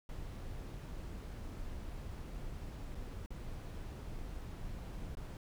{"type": "noise with dropouts", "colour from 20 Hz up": "brown", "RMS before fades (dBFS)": -44, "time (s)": [0.09, 5.37], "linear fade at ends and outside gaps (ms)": 1, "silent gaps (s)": [[2.948, 2.952], [3.261, 3.305], [5.152, 5.17]], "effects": []}